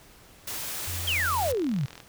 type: noise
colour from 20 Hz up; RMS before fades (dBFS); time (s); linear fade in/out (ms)
white; -34; 0.47-1.52; 5
type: tone with vibrato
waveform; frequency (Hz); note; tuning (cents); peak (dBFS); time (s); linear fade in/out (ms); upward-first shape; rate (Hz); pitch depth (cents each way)
sine; 87.31; F2; 0; -33; 0.87-1.54; 10; sine; 7; 16
type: exponential sweep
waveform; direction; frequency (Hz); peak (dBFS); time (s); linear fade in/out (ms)
sine; down; 3363 to 123.47; -24; 1.07-1.86; 10
type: click train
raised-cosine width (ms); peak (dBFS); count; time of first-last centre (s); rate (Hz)
0.2; -25; 22; 1.5-2.002; 41.8
effects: pink hiss -53 dBFS RMS until 2.08 s